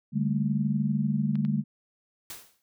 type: chord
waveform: sine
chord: D suspended fourth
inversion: none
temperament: equal with one note detuned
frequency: 146.83 / 199.65 / 220 Hz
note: D3 / G3 / A3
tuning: 0 / +32 / 0 cents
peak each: -28 dBFS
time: 0.12-1.64 s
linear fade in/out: 50 ms
type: clicks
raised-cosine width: 0.3 ms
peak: -30 dBFS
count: 2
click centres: 1.355 / 1.45 s
type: noise with exponential decay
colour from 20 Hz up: white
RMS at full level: -37 dBFS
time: 2.3-2.62 s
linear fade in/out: 1 ms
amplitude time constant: 69 ms
effects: none